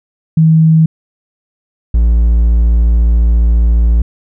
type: tone pair in turn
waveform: sine / triangle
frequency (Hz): 160 / 57.21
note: D#3 / A#1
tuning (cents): +49 / -32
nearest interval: octave + tritone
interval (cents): 1781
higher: first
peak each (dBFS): -4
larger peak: neither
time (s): 0.37-0.86 / 1.94-4.02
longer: second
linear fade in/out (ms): 5
effects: none